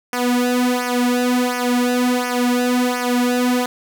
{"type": "tone with flanger", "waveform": "sawtooth", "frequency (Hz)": 246.9, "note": "B3", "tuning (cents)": 0, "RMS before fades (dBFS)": -18, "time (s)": [0.13, 3.66], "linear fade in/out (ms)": 2, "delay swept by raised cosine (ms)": [0.25, 3.15], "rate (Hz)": 1.4, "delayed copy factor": -0.85, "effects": []}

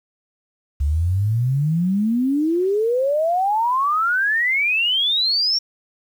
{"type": "exponential sweep", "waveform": "sine", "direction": "up", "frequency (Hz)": [68.6, 5588], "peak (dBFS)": -16, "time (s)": [0.8, 5.59], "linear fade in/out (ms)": 10, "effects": ["8-bit"]}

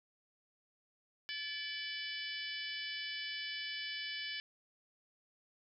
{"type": "harmonic tone with a mistuned harmonic", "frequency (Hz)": 577, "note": "D5", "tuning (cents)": -31, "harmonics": [3, 4, 5, 6, 7, 8, 9], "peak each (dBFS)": [-45, -46, -44, -50, -52, -49, -49], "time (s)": [1.29, 4.4], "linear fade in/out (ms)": 0, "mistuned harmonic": 5, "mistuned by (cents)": 62, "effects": []}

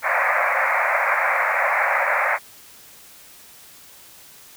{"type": "band-pass noise", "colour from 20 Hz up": "white", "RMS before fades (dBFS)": -20, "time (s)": [0.02, 2.39], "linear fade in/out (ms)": 50, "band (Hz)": [530, 2300], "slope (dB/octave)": 96, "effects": ["white hiss -46 dBFS RMS until 4.56 s"]}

